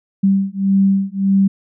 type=beating tone pair; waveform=sine; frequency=194.3 / 196 Hz; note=G3 / G3; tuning=-15 / 0 cents; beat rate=1.7 Hz; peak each=-15 dBFS; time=0.23-1.48 s; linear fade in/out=10 ms; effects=none